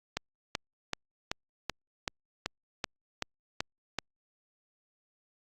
click train, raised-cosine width 0.2 ms, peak -13 dBFS, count 11, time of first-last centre 0.17-3.987 s, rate 2.62 Hz, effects Opus 48 kbps

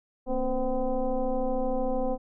sine tone with frequency modulation, 266.6 Hz, C4, 33 cents sharp, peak -24 dBFS, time 0.26-2.18 s, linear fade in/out 50 ms, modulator 250 Hz, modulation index 1.8, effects none

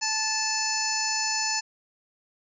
harmonic tone, 874 Hz, A5, 12 cents flat, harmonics 1 / 2 / 3 / 5 / 6 / 7 / 8, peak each -32 / -34 / -34 / -33 / -30 / -33 / -32 dBFS, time 0.01-1.61 s, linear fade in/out 20 ms, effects none

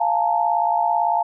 sine tone cluster, 697 / 850 / 908 Hz, F5 / G#5 / A#5, -4 / +40 / -46 cents, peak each -21 dBFS, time 0-1.23 s, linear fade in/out 10 ms, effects none

